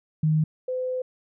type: tone pair in turn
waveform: sine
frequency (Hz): 155.56 / 509.5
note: D#3 / C5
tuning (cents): 0 / -46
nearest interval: octave + major sixth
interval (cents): 2054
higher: second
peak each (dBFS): -18 / -25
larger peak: first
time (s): 0.23-0.44 / 0.68-1.02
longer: second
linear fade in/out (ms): 5
effects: none